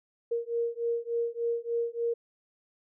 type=beating tone pair; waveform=sine; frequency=466.2 / 469.6 Hz; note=A#4 / A#4; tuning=0 / +13 cents; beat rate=3.4 Hz; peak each=-31 dBFS; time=0.31-2.14 s; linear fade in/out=10 ms; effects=none